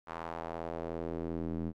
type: tone with band-pass filter sweep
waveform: square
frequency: 41.39 Hz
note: E1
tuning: 8 cents sharp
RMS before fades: -38 dBFS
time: 0.06-1.73 s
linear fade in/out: 50 ms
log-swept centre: 1100 to 230 Hz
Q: 1.6
effects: Opus 48 kbps